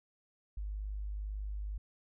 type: tone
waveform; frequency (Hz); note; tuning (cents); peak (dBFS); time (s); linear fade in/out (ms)
sine; 51; G#1; -31; -36; 0.57-1.78; 5
effects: none